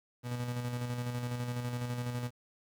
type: tone with tremolo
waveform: 35% pulse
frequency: 122.1 Hz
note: B2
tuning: 19 cents flat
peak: -31 dBFS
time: 0.23-2.31 s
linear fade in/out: 50 ms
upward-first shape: square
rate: 12 Hz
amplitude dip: 35%
effects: 10-bit